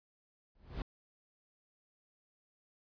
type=noise with exponential growth; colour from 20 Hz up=brown; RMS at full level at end=-33 dBFS; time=0.55-0.82 s; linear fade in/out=2 ms; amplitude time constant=58 ms; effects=resampled to 11025 Hz